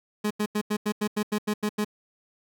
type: tone bursts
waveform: 30% pulse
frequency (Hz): 210.2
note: G#3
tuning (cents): +21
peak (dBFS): -21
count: 11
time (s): 0.24-1.847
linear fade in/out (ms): 10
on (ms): 67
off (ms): 87
effects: none